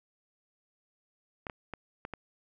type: clicks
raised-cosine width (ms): 0.5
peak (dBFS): -23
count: 5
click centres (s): 1.468 / 1.498 / 1.737 / 2.051 / 2.137
effects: none